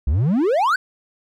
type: exponential sweep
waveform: triangle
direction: up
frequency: 60.7 to 1588 Hz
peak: -13 dBFS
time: 0.07-0.76 s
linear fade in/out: 5 ms
effects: none